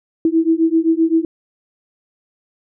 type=beating tone pair; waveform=sine; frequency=322.4 / 330.1 Hz; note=E4 / E4; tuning=-38 / +2 cents; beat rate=7.7 Hz; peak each=-15 dBFS; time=0.25-1.25 s; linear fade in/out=2 ms; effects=none